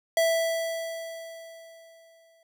square tone with exponential decay, 659.3 Hz, E5, in tune, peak -20 dBFS, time 0.17-2.43 s, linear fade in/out 2 ms, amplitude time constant 490 ms, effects none

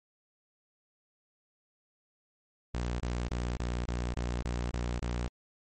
sawtooth tone bursts, 60.1 Hz, B1, 46 cents flat, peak -27 dBFS, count 9, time 2.74-5.28 s, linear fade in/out 5 ms, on 260 ms, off 25 ms, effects MP3 32 kbps

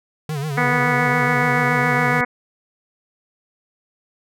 square tone with vibrato, 146.83 Hz, D3, in tune, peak -23 dBFS, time 0.29-2.21 s, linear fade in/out 2 ms, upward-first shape sine, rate 7.1 Hz, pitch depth 120 cents each way
harmonic tone, 245.7 Hz, B3, 9 cents flat, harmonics 1 / 2 / 3 / 4 / 5 / 6 / 7 / 8 / 9, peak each -25 / -25 / -25 / -25 / -25 / -25 / -25 / -25 / -25 dBFS, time 0.57-2.25 s, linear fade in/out 10 ms
effects none

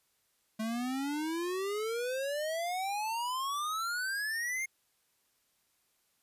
square exponential sweep, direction up, 216 to 2152 Hz, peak -33 dBFS, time 0.59-4.66 s, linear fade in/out 10 ms, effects white hiss -74 dBFS RMS until 6.22 s + resampled to 32000 Hz

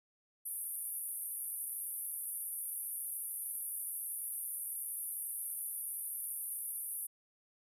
white band-pass noise, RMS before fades -41 dBFS, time 0.45-7.07 s, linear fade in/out 10 ms, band 9400 to 13000 Hz, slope 96 dB/octave, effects none

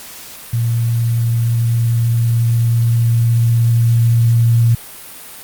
sine tone with level ramp, 116.5 Hz, A#2, 1 cent flat, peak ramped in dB -13 to -8 dBFS, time 0.53-4.75 s, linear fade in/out 5 ms, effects white hiss -34 dBFS RMS until 5.43 s + Opus 48 kbps

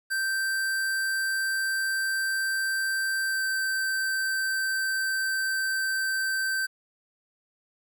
square tone with pitch glide, 1563 to 1553.1 Hz, G6 to G6, -6 to -17 cents, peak -26 dBFS, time 0.1-6.67 s, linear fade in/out 20 ms, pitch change -11 cents, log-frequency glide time 3.25-3.42 s, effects 10-bit

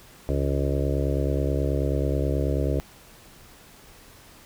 harmonic tone, 69.3 Hz, C#2, in tune, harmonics 1 / 2 / 4 / 5 / 6 / 7 / 8 / 9, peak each -25 / -28 / -31 / -32 / -33 / -33 / -34 / -35 dBFS, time 0.29-2.8 s, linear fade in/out 0 ms, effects pink hiss -50 dBFS RMS until 4.45 s

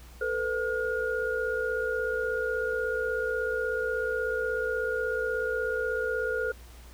sine tone cluster, 445.6 / 502 / 1428 Hz, A4 / B4 / F6, +22 / +28 / +38 cents, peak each -31 dBFS, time 0.21-6.52 s, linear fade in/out 5 ms, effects added 60 Hz sine -46 dBFS peak until 6.93 s + pink hiss -54 dBFS RMS until 6.93 s

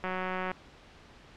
click train, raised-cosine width 0.5 ms, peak -19 dBFS, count 89, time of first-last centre 0.04-0.516 s, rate 185 Hz, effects pink hiss -54 dBFS RMS until 1.36 s + low-pass 4000 Hz 12 dB/octave

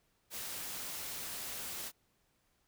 white noise, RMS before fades -42 dBFS, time 0.3-1.92 s, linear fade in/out 50 ms, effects pink hiss -75 dBFS RMS until 2.67 s

